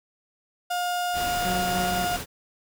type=tone; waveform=35% pulse; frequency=711 Hz; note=F5; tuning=31 cents sharp; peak=-23 dBFS; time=0.7-2.17 s; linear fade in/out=10 ms
type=noise; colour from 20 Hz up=pink; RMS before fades=-33 dBFS; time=1.13-2.26 s; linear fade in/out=50 ms
type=tone with tremolo; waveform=sawtooth; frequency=183.9 Hz; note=F#3; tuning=10 cents flat; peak=-24 dBFS; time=1.45-2.05 s; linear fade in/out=2 ms; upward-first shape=square; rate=3.4 Hz; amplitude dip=25%
effects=none